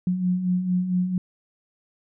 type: beating tone pair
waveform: sine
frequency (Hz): 177.8 / 182.2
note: F3 / F#3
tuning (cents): +31 / -26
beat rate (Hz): 4.4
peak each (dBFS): -29 / -21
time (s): 0.07-1.18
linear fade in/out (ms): 2
effects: none